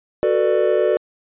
triangle chord, B minor seventh, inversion second, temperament just, 370.4 / 444.5 / 493.9 / 592.7 Hz, F#4 / A4 / B4 / D5, +2 / +18 / 0 / +16 cents, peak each -18 / -18 / -20 / -17 dBFS, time 0.23-0.97 s, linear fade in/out 0 ms, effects resampled to 8000 Hz

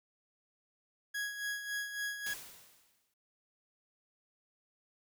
40% pulse tone with tremolo, 1661.2 Hz, G#6, in tune, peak -33 dBFS, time 1.14-2.34 s, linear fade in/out 10 ms, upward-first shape sine, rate 3.6 Hz, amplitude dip 60%
white noise with exponential decay, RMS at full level -42 dBFS, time 2.26-3.14 s, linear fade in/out 5 ms, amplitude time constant 190 ms
effects none

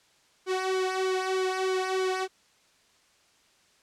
sawtooth tone with flanger, 375.4 Hz, F#4, 25 cents sharp, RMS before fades -28 dBFS, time 0.46-2.28 s, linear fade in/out 50 ms, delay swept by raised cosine 1.1 to 2.4 ms, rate 3.2 Hz, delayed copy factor -0.8, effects white hiss -63 dBFS RMS until 3.82 s + low-pass 7000 Hz 12 dB/octave

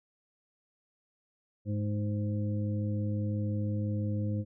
harmonic tone with a mistuned harmonic, 103.83 Hz, G#2, in tune, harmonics 1 / 2 / 3 / 5, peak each -30 / -35 / -40 / -43 dBFS, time 1.65-4.45 s, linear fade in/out 50 ms, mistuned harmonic 2, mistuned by +17 cents, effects none

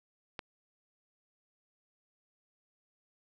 click, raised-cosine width 0.3 ms, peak -22 dBFS, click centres 0.392 s, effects none

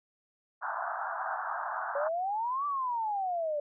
pink band-pass noise, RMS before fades -35 dBFS, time 0.61-2.09 s, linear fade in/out 20 ms, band 660 to 1600 Hz, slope 96 dB/octave
sine exponential two-way sweep, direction up then down, 554.4 to 1174.7 to 576 Hz, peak -29 dBFS, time 1.95-3.6 s, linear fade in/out 5 ms, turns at 2.66 s
effects none

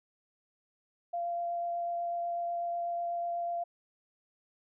sine tone with vibrato, 690 Hz, F5, 21 cents flat, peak -31 dBFS, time 1.13-3.64 s, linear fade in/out 10 ms, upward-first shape triangle, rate 8.1 Hz, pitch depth 9 cents each way, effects none

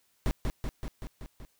brown noise with echo, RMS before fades -26 dBFS, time 0.26-0.31 s, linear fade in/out 0 ms, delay 190 ms, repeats 6, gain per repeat -3 dB, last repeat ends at 1.45 s, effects white hiss -70 dBFS RMS until 1.59 s

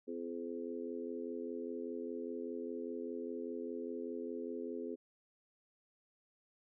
harmonic tone with a mistuned harmonic, 85 Hz, F2, 46 cents flat, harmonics 3 / 4 / 5 / 6, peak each -44 / -45 / -43 / -50 dBFS, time 0.07-4.96 s, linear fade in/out 20 ms, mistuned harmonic 6, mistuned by +23 cents, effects none

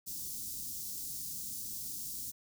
white band-stop noise, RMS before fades -41 dBFS, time 0.06-2.32 s, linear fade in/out 20 ms, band 270 to 5000 Hz, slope 24 dB/octave, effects none

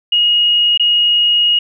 sine tone with dropouts, 2878 Hz, F#7, 49 cents flat, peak -9 dBFS, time 0.12-1.59 s, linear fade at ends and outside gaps 5 ms, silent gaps 0.776-0.796 s, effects none

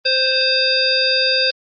harmonic tone with a mistuned harmonic, 523.3 Hz, C5, in tune, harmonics 1 / 3 / 5 / 7 / 9, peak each -21 / -23 / -22 / -21 / -17 dBFS, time 0.05-1.51 s, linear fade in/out 10 ms, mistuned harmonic 9, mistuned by +27 cents, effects Opus 24 kbps

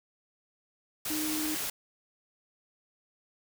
sine tone in noise, 308.6 Hz, D#4, 14 cents flat, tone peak -32 dBFS, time 1.1-1.55 s, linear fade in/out 5 ms, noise white, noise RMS -34 dBFS, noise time 1.05-1.7 s, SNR -1 dB, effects none

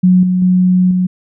sine tone with level steps, 182.7 Hz, F#3, 22 cents flat, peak -5 / -10 / -7 / -10 dBFS, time 0.03-1.07 s, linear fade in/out 10 ms, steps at 0.23 / 0.42 / 0.91 s, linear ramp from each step 2 ms, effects none

